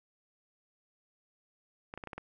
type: clicks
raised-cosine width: 0.5 ms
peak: -26 dBFS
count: 6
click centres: 1.939 / 1.976 / 2.038 / 2.073 / 2.132 / 2.18 s
effects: none